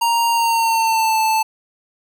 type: tone with pitch glide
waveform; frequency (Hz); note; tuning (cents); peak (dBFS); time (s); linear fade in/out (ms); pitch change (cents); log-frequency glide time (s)
square; 932.3 to 880.5; A#5 to A5; 0 to +1; -15; 0.01-1.43; 10; -99; 0.3-1.19
effects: none

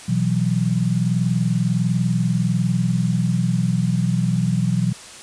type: chord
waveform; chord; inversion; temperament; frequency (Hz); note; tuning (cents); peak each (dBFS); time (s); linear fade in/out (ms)
sine; B suspended fourth; none; equal; 123.47 / 164.81 / 185; B2 / E3 / F#3; 0 / 0 / 0; -21; 0.08-4.93; 10
effects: white hiss -39 dBFS RMS until 5.22 s + resampled to 22050 Hz

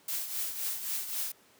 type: noise with tremolo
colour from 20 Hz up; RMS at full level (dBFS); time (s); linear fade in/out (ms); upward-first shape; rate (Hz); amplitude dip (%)
blue; -32; 0.08-1.32; 5; triangle; 3.8; 65
effects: pink hiss -61 dBFS RMS until 1.59 s + high-pass 200 Hz 12 dB/octave

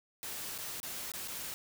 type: noise with dropouts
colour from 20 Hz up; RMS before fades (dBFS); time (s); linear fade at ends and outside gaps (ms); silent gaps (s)
white; -41; 0.23-1.54; 0; 0.579-0.586 / 0.801-0.831 / 1.118-1.137 / 1.276-1.282
effects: none

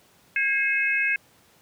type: tone cluster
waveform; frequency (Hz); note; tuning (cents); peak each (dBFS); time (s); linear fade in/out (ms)
sine; 1637 / 2154 / 2566; G#6 / C7 / E7; -25 / +50 / -47; -25; 0.36-1.16; 2
effects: pink hiss -58 dBFS RMS until 1.61 s + high-pass 100 Hz 12 dB/octave

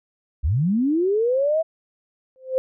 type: linear sweep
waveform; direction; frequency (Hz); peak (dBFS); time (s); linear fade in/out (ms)
sine; up; 58.27 to 659.3; -17; 0.43-1.63; 20
type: tone with exponential growth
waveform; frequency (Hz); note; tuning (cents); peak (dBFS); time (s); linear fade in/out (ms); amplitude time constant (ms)
sine; 520; C5; -11; -14; 2.36-2.58; 0; 46
effects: none

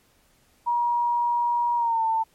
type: tone with pitch glide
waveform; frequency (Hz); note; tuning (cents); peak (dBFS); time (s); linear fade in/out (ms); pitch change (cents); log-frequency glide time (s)
sine; 954 to 895.3; A#5 to A5; +40 to +30; -20; 0.66-2.24; 20; -110; 1.76-2.03
effects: pink hiss -62 dBFS RMS until 2.34 s + MP3 64 kbps

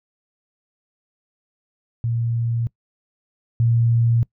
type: tone pair in turn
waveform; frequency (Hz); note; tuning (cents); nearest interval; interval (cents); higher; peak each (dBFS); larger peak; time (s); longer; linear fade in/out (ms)
sine; 116.7 / 116.7; A#2 / A#2; +2 / +2; unison; 0; neither; -19 / -14; second; 2.04-2.67 / 3.6-4.23; neither; 0
effects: noise-tail reverb RT60 0.1 s tail -23 dB re dry

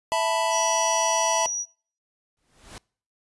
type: chord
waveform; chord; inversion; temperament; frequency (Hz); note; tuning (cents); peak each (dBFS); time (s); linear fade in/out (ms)
square; E suspended fourth; none; equal; 659.3 / 880 / 987.8; E5 / A5 / B5; 0 / 0 / 0; -26 / -27 / -27; 0.12-1.46; 0
type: tone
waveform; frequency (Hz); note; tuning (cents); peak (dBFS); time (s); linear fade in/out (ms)
sine; 5800; F#8; -35; -25; 0.5-1.66; 50
type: noise with exponential growth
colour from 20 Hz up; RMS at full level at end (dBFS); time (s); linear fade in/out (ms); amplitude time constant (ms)
pink; -38; 2.37-2.78; 1; 89
effects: noise-tail reverb RT60 0.5 s tail -26 dB re dry + resampled to 24000 Hz

